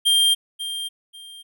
square tone with echo, 3190 Hz, G7, 30 cents sharp, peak -15 dBFS, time 0.05-0.35 s, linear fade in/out 20 ms, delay 540 ms, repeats 2, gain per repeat -12 dB, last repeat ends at 1.43 s, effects none

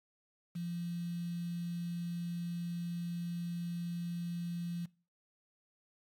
sine tone with quantisation, 172.1 Hz, F3, 25 cents flat, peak -36 dBFS, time 0.55-4.86 s, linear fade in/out 10 ms, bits 9, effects noise-tail reverb RT60 0.4 s tail -23 dB re dry + AAC 64 kbps

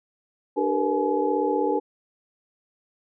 sine tone cluster, 297.7 / 391.6 / 453.5 / 489.4 / 848 Hz, D4 / G4 / A#4 / B4 / G#5, +24 / -2 / -48 / -16 / +36 cents, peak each -27 dBFS, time 0.56-1.8 s, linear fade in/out 20 ms, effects none

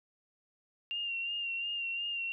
sine tone with vibrato, 2780 Hz, F7, 9 cents flat, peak -33 dBFS, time 0.91-2.32 s, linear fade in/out 0 ms, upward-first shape sine, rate 2.8 Hz, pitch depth 35 cents each way, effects none

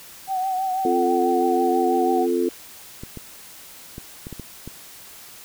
sine tone with vibrato, 755 Hz, F#5, 35 cents sharp, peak -21 dBFS, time 0.27-2.27 s, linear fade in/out 50 ms, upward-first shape triangle, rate 6.1 Hz, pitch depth 51 cents each way
sine chord, F major, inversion second, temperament equal, 261.6 / 349.2 / 440 Hz, C4 / F4 / A4, 0 / 0 / 0 cents, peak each -25 / -21 / -24 dBFS, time 0.85-2.49 s, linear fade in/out 2 ms
clicks, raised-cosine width 3 ms, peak -21 dBFS, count 7, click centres 3.035 / 3.173 / 3.981 / 4.269 / 4.327 / 4.397 / 4.676 s
effects white hiss -43 dBFS RMS until 5.44 s

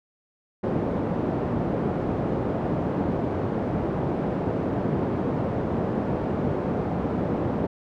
pink band-pass noise, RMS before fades -26 dBFS, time 0.63-7.67 s, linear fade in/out 10 ms, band 130 to 600 Hz, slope 12 dB/octave, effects none

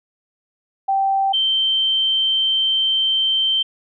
sine tone pair in turn, 780 / 3120 Hz, G5 / G7, -9 / -9 cents, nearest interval 2 octaves, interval 2400 cents, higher second, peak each -15 dBFS, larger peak neither, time 0.88-1.33 / 1.33-3.63 s, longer second, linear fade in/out 10 ms, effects none

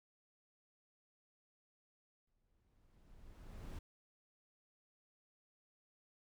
brown noise with exponential growth, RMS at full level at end -44 dBFS, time 2.27-3.79 s, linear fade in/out 5 ms, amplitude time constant 330 ms, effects none

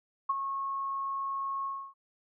sine tone with ADSR envelope, 1093 Hz, C#6, 25 cents flat, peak -23 dBFS, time 0.29-1.94 s, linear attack 9 ms, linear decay 28 ms, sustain -8 dB, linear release 290 ms, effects none

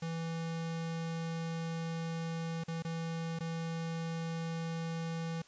square tone with dropouts, 164.81 Hz, E3, in tune, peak -36 dBFS, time 0.02-5.42 s, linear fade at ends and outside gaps 5 ms, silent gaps 2.638-2.681 / 2.824-2.848 / 3.39-3.405 s, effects white hiss -61 dBFS RMS until 5.47 s + resampled to 16000 Hz

